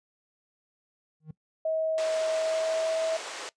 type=tone with exponential growth; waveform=triangle; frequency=155.56 Hz; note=D#3; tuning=in tune; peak=-32 dBFS; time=1.2-1.31 s; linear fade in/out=5 ms; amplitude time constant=22 ms
type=tone with pitch glide; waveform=sine; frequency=638 to 646.5 Hz; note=D#5 to E5; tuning=+43 to -34 cents; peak=-25 dBFS; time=1.65-3.17 s; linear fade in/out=5 ms; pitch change=+23 cents; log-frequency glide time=2.27-2.99 s
type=band-pass noise; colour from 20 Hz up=pink; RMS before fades=-39 dBFS; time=1.98-3.49 s; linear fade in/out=0 ms; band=450 to 8300 Hz; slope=24 dB/octave
effects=noise-tail reverb RT60 0.1 s tail -20 dB re dry + resampled to 22050 Hz